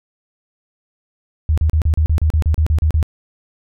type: tone bursts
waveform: sine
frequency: 77.8 Hz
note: D#2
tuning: in tune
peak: -11 dBFS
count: 13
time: 1.49-3.028 s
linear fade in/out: 0 ms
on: 86 ms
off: 35 ms
effects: none